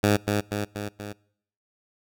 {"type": "tone with echo", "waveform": "10% pulse", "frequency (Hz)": 103.2, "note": "G#2", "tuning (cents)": -10, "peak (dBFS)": -10, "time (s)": [0.03, 0.17], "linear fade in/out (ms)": 10, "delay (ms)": 240, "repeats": 4, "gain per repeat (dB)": -4, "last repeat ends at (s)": 1.13, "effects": ["noise-tail reverb RT60 0.7 s tail -25 dB re dry"]}